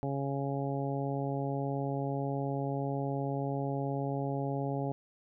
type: harmonic tone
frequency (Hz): 138.59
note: C#3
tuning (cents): 0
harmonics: 1 / 2 / 3 / 4 / 5 / 6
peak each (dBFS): -34 / -37 / -39 / -40 / -41 / -42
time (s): 0.03-4.92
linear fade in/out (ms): 0
effects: none